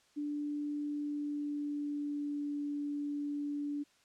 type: tone with pitch glide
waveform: sine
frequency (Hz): 293.4 to 290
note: D4 to D4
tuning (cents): -2 to -22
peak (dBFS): -34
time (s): 0.16-3.84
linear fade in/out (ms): 20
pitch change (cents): -20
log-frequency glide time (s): 0.84-2.61
effects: white hiss -68 dBFS RMS until 4.04 s + low-pass 7000 Hz 12 dB/octave